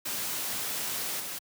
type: noise with level steps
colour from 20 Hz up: white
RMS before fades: -33 / -37 dBFS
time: 0.05-1.39 s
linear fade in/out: 10 ms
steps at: 1.2 s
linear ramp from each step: 5 ms
effects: high-pass 100 Hz 12 dB/octave